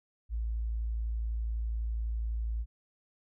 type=tone; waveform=sine; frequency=56 Hz; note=A1; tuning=31 cents sharp; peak=-30 dBFS; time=0.29-2.66 s; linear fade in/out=50 ms; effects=none